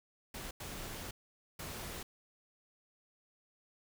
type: noise bursts at uneven times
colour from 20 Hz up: pink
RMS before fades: -44 dBFS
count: 3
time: 0.34-0.51 / 0.6-1.11 / 1.59-2.03 s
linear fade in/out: 5 ms
effects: none